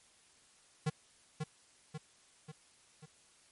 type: tone with echo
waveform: square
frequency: 154.1 Hz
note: D#3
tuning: 16 cents flat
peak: -30 dBFS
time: 0.86-0.9 s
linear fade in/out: 10 ms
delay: 540 ms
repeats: 4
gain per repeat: -5 dB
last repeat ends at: 3.06 s
effects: white hiss -65 dBFS RMS until 3.51 s + MP3 48 kbps